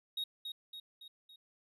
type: tone with echo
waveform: triangle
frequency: 3761 Hz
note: A#7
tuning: 15 cents sharp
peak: -33 dBFS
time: 0.17-0.24 s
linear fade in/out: 5 ms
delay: 280 ms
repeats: 4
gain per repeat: -5 dB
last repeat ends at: 1.36 s
effects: none